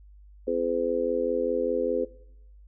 harmonic tone, 85 Hz, F2, 46 cents flat, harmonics 3 / 4 / 5 / 6, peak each -33 / -33 / -28 / -27 dBFS, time 0.47-2.05 s, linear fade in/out 10 ms, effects noise-tail reverb RT60 0.8 s tail -19 dB re dry + added 50 Hz sine -48 dBFS peak until 2.67 s

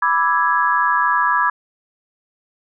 sine chord, E dominant seventh, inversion second, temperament equal, 987.8 / 1174.7 / 1318.5 / 1661.2 Hz, B5 / D6 / E6 / G#6, 0 / 0 / 0 / 0 cents, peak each -18 / -19 / -23 / -19 dBFS, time 0.02-1.5 s, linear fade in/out 5 ms, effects none

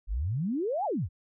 sine exponential two-way sweep, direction up then down, 42.58 to 876 to 65.7 Hz, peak -27 dBFS, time 0.07-1.09 s, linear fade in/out 50 ms, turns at 0.85 s, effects none

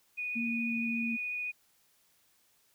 sine tone with vibrato, 2470 Hz, D#7, 13 cents flat, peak -33 dBFS, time 0.17-1.52 s, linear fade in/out 20 ms, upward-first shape sine, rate 14 Hz, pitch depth 8 cents each way
sine tone with pitch glide, 233.1 to 230.8 Hz, A#3 to A#3, 0 to -17 cents, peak -32 dBFS, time 0.35-1.17 s, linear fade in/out 20 ms, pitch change -17 cents, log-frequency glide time 0.49-0.88 s
effects white hiss -69 dBFS RMS until 2.74 s

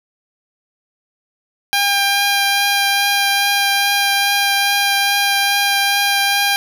10% pulse tone with vibrato, 801 Hz, G5, 37 cents sharp, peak -5 dBFS, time 1.73-6.56 s, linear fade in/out 0 ms, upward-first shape triangle, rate 2.4 Hz, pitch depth 12 cents each way, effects none

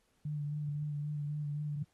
sine tone with vibrato, 147.8 Hz, D3, 11 cents sharp, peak -34 dBFS, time 0.25-1.83 s, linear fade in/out 5 ms, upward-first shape sine, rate 3.8 Hz, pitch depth 27 cents each way, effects pink hiss -75 dBFS RMS until 1.93 s + AAC 32 kbps

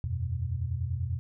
sine chord, E suspended second, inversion none, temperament equal, 82.41 / 92.5 / 123.47 Hz, E2 / F#2 / B2, 0 / 0 / 0 cents, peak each -33 / -33 / -33 dBFS, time 0.04-1.19 s, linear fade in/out 0 ms, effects none

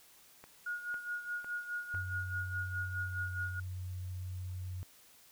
click train, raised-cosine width 0.5 ms, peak -35 dBFS, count 4, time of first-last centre 0.44-1.948 s, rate 1.99 Hz
sine tone with tremolo, 1440 Hz, F#6, 47 cents flat, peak -34 dBFS, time 0.66-3.6 s, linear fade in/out 5 ms, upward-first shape sine, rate 4.8 Hz, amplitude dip 70%
sine tone with pitch glide, 92.5 to 91.6 Hz, F#2 to F#2, 0 to -17 cents, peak -38 dBFS, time 1.94-4.83 s, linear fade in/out 0 ms, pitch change -17 cents, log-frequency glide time 3.1-3.24 s
effects white hiss -61 dBFS RMS until 5.31 s

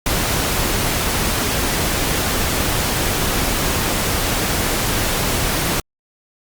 pink noise, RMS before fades -19 dBFS, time 0.06-5.8 s, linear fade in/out 2 ms, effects Opus 48 kbps

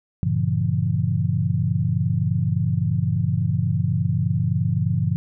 sine chord, G diminished seventh, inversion none, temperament just, 98 / 117.6 / 141.12 / 169.34 Hz, G2 / Bb2 / Db3 / Fb3, 0 / +16 / +31 / +47 cents, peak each -24 dBFS, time 0.23-5.16 s, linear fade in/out 0 ms, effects none

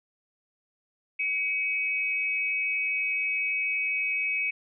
sine tone pair together, 2254 / 2551 Hz, C#7 / D#7, +28 / +43 cents, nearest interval major second, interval 215 cents, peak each -28 dBFS, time 1.19-4.51 s, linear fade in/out 10 ms, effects none

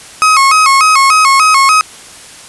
35% pulse tone with vibrato, 1174.7 Hz, D6, in tune, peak -3 dBFS, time 0.22-1.81 s, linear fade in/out 0 ms, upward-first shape square, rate 3.4 Hz, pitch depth 130 cents each way, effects white hiss -33 dBFS RMS until 2.48 s + resampled to 24000 Hz

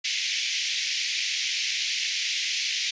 pink band-pass noise, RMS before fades -28 dBFS, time 0.04-2.91 s, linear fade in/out 10 ms, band 2100 to 6400 Hz, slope 48 dB/octave, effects resampled to 16000 Hz

